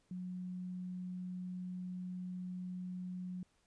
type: tone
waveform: sine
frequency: 181.8 Hz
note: F#3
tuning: 30 cents flat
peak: -40 dBFS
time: 0.11-3.43 s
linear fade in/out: 2 ms
effects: pink hiss -75 dBFS RMS until 3.66 s + resampled to 22050 Hz